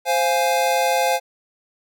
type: chord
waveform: square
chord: F minor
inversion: second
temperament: equal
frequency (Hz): 523.3 / 698.5 / 830.6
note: C5 / F5 / Ab5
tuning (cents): 0 / 0 / 0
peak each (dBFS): -22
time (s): 0.05-1.2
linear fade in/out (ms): 50
effects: none